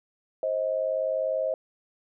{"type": "tone pair together", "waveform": "sine", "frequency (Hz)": [529, 629.1], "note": ["C5", "D#5"], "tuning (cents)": [19, 19], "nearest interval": "minor third", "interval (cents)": 300, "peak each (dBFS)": -27, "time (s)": [0.43, 1.54], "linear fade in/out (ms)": 2, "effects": []}